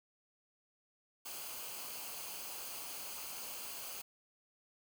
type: noise with comb filter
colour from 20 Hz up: white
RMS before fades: -45 dBFS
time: 1.25-4.02 s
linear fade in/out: 10 ms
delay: 0.54 ms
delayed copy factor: -0.55
effects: none